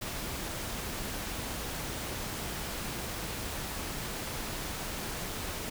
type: noise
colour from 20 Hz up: pink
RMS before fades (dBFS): -37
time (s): 0.01-5.7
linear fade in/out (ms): 10
effects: none